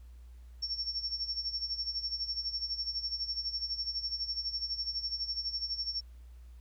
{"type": "tone with tremolo", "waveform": "sine", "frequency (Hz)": 5460, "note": "F8", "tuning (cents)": -40, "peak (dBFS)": -30, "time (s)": [0.62, 6.01], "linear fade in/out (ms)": 10, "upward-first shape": "sine", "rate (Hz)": 12, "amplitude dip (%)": 75, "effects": ["added 60 Hz sine -48 dBFS peak until 6.6 s", "pink hiss -70 dBFS RMS until 6.6 s"]}